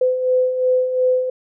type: beating tone pair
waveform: sine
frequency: 506 / 508.8 Hz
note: B4 / C5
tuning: +42 / -48 cents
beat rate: 2.8 Hz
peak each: -23 / -15 dBFS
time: 0.01-1.3 s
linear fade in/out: 5 ms
effects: none